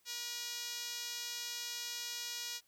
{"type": "tone with band-pass filter", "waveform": "5% pulse", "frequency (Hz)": 480, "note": "B4", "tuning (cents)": -49, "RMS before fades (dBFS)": -42, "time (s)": [0.05, 2.61], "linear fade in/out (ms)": 50, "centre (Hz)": 7000, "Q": 0.73, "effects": ["white hiss -72 dBFS RMS until 2.67 s"]}